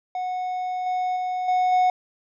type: tone with level steps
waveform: triangle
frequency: 734 Hz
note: F#5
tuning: 14 cents flat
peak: -23 / -20 / -22 / -16 / -14 dBFS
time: 0.15-1.9 s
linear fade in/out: 2 ms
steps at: 0.86 / 1.16 / 1.48 / 1.72 s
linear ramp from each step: 5 ms
effects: resampled to 16000 Hz